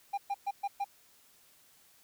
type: tone bursts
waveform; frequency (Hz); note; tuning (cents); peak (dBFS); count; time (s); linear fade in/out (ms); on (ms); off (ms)
triangle; 801; G5; +37; -28; 5; 0.13-0.845; 10; 47; 120
effects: white hiss -63 dBFS RMS until 2.03 s